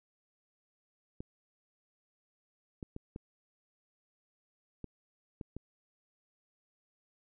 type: clicks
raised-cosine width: 3 ms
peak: -28 dBFS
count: 7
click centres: 1.205 / 2.828 / 2.964 / 3.161 / 4.843 / 5.412 / 5.566 s
effects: none